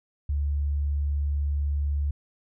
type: tone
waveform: sine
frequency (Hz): 72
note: D2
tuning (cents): -34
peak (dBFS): -23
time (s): 0.29-2.11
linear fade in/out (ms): 5
effects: none